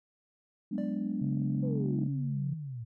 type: chord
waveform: sine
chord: G# half-diminished seventh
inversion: third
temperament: equal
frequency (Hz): 185 / 207.7 / 246.9 / 293.7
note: F#3 / G#3 / B3 / D4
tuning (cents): 0 / 0 / 0 / 0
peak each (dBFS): -38 / -33 / -36 / -37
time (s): 0.71-2.08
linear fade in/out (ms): 10
type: tone with exponential decay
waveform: triangle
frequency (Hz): 589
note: D5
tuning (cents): +5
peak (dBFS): -35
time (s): 0.78-1.34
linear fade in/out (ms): 0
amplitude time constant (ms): 120
type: tone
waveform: sine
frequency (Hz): 139.7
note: C#3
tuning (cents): +14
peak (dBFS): -30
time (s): 1.21-2.54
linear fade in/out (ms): 10
type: exponential sweep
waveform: sine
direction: down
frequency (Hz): 525 to 110.4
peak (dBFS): -36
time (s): 1.62-2.85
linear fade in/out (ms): 20
effects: tanh soft clip ceiling -19 dBFS